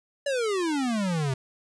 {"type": "exponential sweep", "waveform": "square", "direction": "down", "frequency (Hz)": [582, 127.9], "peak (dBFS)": -25, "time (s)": [0.26, 1.34], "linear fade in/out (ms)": 5, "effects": ["resampled to 22050 Hz", "10-bit"]}